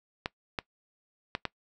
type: clicks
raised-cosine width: 0.3 ms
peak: -14 dBFS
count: 4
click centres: 0.259 / 0.588 / 1.351 / 1.453 s
effects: noise-tail reverb RT60 0.1 s tail -21 dB re dry